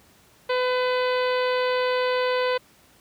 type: harmonic tone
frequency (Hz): 503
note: B4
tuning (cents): +32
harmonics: 1 / 2 / 3 / 4 / 5 / 6 / 7 / 8 / 9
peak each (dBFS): -22 / -28 / -32 / -34 / -36 / -38 / -39 / -40 / -41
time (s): 0.49-2.58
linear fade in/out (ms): 10
effects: pink hiss -56 dBFS RMS until 3 s + high-pass 60 Hz 12 dB/octave